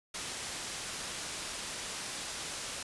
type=low-pass noise; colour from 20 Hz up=white; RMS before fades=-40 dBFS; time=0.14-2.83 s; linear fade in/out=5 ms; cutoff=8600 Hz; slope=12 dB/octave; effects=resampled to 24000 Hz